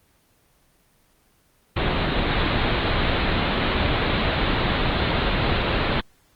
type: low-pass noise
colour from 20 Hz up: pink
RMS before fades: -22 dBFS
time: 1.76-6.01 s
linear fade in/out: 10 ms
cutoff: 4100 Hz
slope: 96 dB/octave
effects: pink hiss -61 dBFS RMS until 6.35 s + Opus 24 kbps